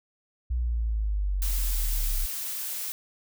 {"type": "linear sweep", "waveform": "sine", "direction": "down", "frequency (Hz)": [61.74, 32.02], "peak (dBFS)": -24, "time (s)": [0.5, 2.26], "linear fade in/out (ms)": 10}
{"type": "noise", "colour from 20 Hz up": "blue", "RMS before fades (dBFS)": -33, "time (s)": [1.42, 2.92], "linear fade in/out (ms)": 0}
{"effects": []}